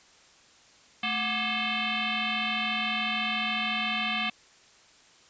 sine tone with frequency modulation, 218.5 Hz, A3, 12 cents flat, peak -26 dBFS, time 1.03-4.3 s, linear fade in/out 5 ms, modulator 477 Hz, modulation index 6.9, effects white hiss -57 dBFS RMS until 5.29 s + resampled to 16000 Hz

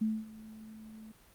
sine tone with ADSR envelope, 218.4 Hz, A3, 13 cents flat, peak -26 dBFS, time 0.01-1.12 s, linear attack 10 ms, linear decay 230 ms, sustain -20 dB, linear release 4 ms, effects pink hiss -61 dBFS RMS until 1.34 s + Opus 32 kbps

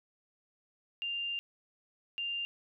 sine tone bursts at uneven times, 2794 Hz, F7, in tune, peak -33 dBFS, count 2, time 1.02-1.39 / 2.18-2.45 s, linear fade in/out 0 ms, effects none

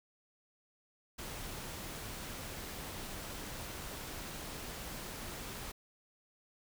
pink noise, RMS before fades -44 dBFS, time 1.18-5.72 s, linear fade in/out 10 ms, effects none

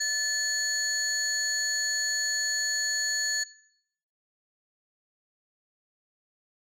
sine tone cluster, 1742 / 4396 / 6790 Hz, A6 / C#8 / G#8, -18 / -15 / +37 cents, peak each -29 dBFS, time 0-3.44 s, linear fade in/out 10 ms, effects noise-tail reverb RT60 0.7 s tail -18 dB re dry + tanh soft clip ceiling -21 dBFS

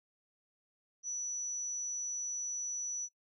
sine tone, 5920 Hz, F#8, in tune, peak -35 dBFS, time 1.03-3.09 s, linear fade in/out 50 ms, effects noise-tail reverb RT60 0.1 s tail -21 dB re dry

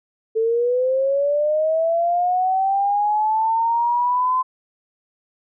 sine linear sweep, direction up, 440 to 1031 Hz, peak -16 dBFS, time 0.35-4.43 s, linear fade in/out 20 ms, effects none

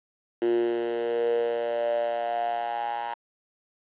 10% pulse tone with high-pass filter sweep, 117.6 Hz, A#2, 16 cents sharp, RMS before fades -27 dBFS, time 0.42-3.14 s, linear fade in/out 0 ms, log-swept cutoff 340 to 910 Hz, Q 8.6, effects resampled to 8000 Hz + 9-bit

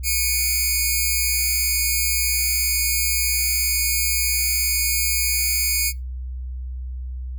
5% pulse tone pair together, 2220 / 2443 Hz, C#7 / D#7, +2 / -32 cents, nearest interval major second, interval 166 cents, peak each -12 dBFS, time 0.03-5.93 s, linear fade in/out 50 ms, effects noise-tail reverb RT60 0.2 s tail -21 dB re dry + added 63 Hz sine -27 dBFS peak until 7.38 s

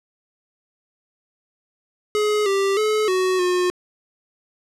square tone with pitch steps, 421.4 / 392.8 / 429.1 / 371.7 / 360.5 Hz, G#4 / G4 / A4 / F#4 / F#4, +25 / +4 / -43 / +8 / -45 cents, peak -18 dBFS, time 2.15-3.7 s, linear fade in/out 0 ms, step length 310 ms, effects low-pass 9000 Hz 12 dB/octave

